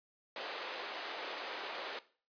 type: band-pass noise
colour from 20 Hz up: pink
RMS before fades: -43 dBFS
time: 0.36-1.99 s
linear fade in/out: 2 ms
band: 410 to 4600 Hz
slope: 24 dB/octave
effects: noise-tail reverb RT60 0.4 s tail -17 dB re dry + resampled to 11025 Hz